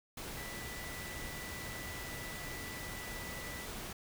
sine tone in noise, 1975.5 Hz, B6, in tune, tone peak -47 dBFS, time 0.37-3.66 s, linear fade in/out 5 ms, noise pink, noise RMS -44 dBFS, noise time 0.17-3.93 s, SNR -6 dB, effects none

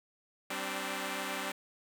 5% pulse chord, G suspended fourth, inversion none, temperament equal with one note detuned, 193.41 / 261.6 / 293.7 Hz, G3 / C4 / D4, -23 / 0 / 0 cents, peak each -28 dBFS, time 0.5-1.52 s, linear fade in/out 5 ms, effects none

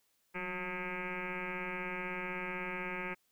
sine tone with frequency modulation, 1261 Hz, D#6, 23 cents sharp, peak -36 dBFS, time 0.34-3.15 s, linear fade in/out 20 ms, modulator 179 Hz, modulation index 6.7, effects white hiss -75 dBFS RMS until 3.31 s

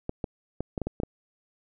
clicks, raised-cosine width 2 ms, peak -16 dBFS, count 8, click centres 0.094 / 0.242 / 0.606 / 0.778 / 0.817 / 0.87 / 1.001 / 1.034 s, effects none

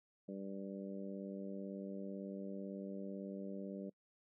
harmonic tone, 98 Hz, G2, in tune, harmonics 2 / 3 / 4 / 5 / 6, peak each -45 / -50 / -52 / -52 / -52 dBFS, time 0.28-3.9 s, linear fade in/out 10 ms, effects noise-tail reverb RT60 0.1 s tail -25 dB re dry

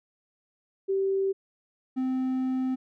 sine / triangle tone pair in turn, 388 / 259 Hz, G4 / C4, -18 / -17 cents, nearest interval perfect fifth, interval 699 cents, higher first, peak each -23 / -23 dBFS, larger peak neither, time 0.88-1.33 / 1.96-2.76 s, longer second, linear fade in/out 20 ms, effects none

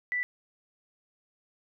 sine tone, 1975.5 Hz, B6, in tune, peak -27 dBFS, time 0.12-0.23 s, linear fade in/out 0 ms, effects none

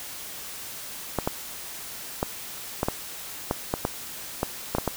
clicks, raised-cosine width 1 ms, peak -9 dBFS, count 12, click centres 1.187 / 1.275 / 2.229 / 2.831 / 2.885 / 3.511 / 3.739 / 3.851 / 4.431 / 4.75 / 4.784 / 4.877 s, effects white hiss -38 dBFS RMS until 4.96 s

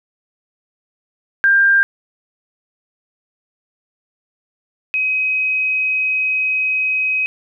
sine tone pair in turn, 1594 / 2530 Hz, G6 / D#7, +28 / +28 cents, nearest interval minor sixth, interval 800 cents, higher second, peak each -9 / -15 dBFS, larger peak first, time 1.44-1.83 / 4.94-7.26 s, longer second, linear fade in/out 0 ms, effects none

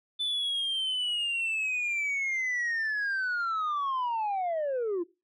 sine linear sweep, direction down, 3520 to 328.4 Hz, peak -25 dBFS, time 0.19-5.04 s, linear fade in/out 20 ms, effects noise-tail reverb RT60 0.3 s tail -23 dB re dry + tanh soft clip ceiling -26 dBFS

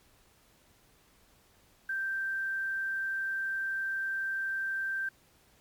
sine tone with quantisation, 1568 Hz, G6, in tune, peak -30 dBFS, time 1.89-5.09 s, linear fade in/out 5 ms, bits 10, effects pink hiss -64 dBFS RMS until 5.6 s + MP3 96 kbps

